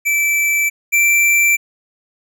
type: tone pair in turn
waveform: square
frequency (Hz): 2322 / 2345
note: D7 / D7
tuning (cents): -20 / -3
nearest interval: unison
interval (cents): 17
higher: second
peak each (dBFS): -14 / -11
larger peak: second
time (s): 0.05-0.7 / 0.92-1.57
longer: neither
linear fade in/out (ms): 20
effects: none